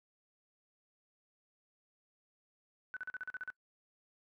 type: tone bursts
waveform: sine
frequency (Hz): 1500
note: F#6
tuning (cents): +23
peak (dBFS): -38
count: 9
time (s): 2.94-3.502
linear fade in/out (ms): 0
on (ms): 26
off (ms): 41
effects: noise-tail reverb RT60 0.1 s tail -24 dB re dry